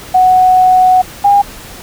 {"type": "tone pair in turn", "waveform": "sine", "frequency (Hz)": [740, 807.7], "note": ["F#5", "G#5"], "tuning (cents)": [0, -48], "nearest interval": "major second", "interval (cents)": 152, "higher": "second", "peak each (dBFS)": -4, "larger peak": "neither", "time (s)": [[0.14, 1.02], [1.24, 1.42]], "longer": "first", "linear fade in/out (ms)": 10, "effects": ["pink hiss -31 dBFS RMS until 1.82 s"]}